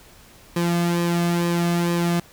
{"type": "tone with flanger", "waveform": "sawtooth", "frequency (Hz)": 172.1, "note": "F3", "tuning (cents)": -25, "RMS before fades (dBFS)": -21, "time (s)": [0.56, 2.2], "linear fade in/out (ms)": 5, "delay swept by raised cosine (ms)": [1.4, 2.13], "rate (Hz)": 2.2, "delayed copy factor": -0.6, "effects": ["pink hiss -49 dBFS RMS until 2.32 s"]}